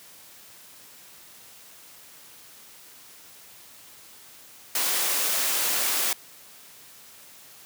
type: high-pass noise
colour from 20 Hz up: white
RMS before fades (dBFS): -25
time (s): 4.75-6.13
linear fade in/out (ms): 2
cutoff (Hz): 340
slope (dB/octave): 12
effects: white hiss -49 dBFS RMS until 7.65 s + high-pass 80 Hz 12 dB/octave